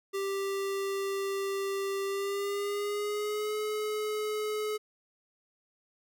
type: tone with pitch glide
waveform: square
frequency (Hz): 392.7 to 425.8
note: G4 to G#4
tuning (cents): +3 to +43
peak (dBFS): -31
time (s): 0.13-4.78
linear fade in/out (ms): 20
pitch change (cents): +140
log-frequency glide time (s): 2.05-3.55
effects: none